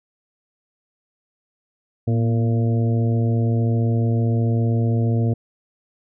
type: harmonic tone with a mistuned harmonic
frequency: 114.4 Hz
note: A#2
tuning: 32 cents flat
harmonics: 1 / 2 / 3 / 4 / 5 / 6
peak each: -17 / -24 / -31 / -30 / -36 / -36 dBFS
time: 2.07-5.34 s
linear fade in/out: 10 ms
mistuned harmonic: 2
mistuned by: +51 cents
effects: none